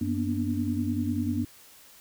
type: tone cluster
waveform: sine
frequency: 95.1 / 236 / 246.1 / 292.1 Hz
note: F#2 / A#3 / B3 / D4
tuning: +48 / +22 / -6 / -9 cents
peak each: -31 dBFS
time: 0.01-1.45 s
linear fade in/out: 5 ms
effects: white hiss -53 dBFS RMS until 2 s